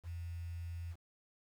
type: tone with quantisation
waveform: sine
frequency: 85.2 Hz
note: F2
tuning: 42 cents flat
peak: -40 dBFS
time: 0.03-0.96 s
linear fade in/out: 50 ms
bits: 10
effects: none